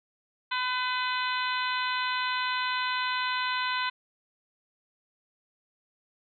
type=harmonic tone; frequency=504 Hz; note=B4; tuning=35 cents sharp; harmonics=2 / 3 / 4 / 5 / 6 / 7 / 8; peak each=-30 / -32 / -36 / -36 / -38 / -38 / -37 dBFS; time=0.51-3.9 s; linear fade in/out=10 ms; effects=MP3 96 kbps